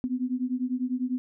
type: beating tone pair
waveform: sine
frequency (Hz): 247.4 / 257.4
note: B3 / C4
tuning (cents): +3 / -28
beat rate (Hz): 10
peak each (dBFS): -29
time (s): 0.04-1.18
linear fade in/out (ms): 0
effects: none